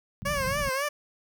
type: low-pass noise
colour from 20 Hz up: white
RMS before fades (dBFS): -35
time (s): 0.22-0.69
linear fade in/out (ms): 0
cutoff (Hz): 200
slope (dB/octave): 48
type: tone with vibrato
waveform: 15% pulse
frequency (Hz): 554.4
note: C#5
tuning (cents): 0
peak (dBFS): -20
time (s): 0.25-0.89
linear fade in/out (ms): 10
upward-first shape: triangle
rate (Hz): 3.7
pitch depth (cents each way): 130
effects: none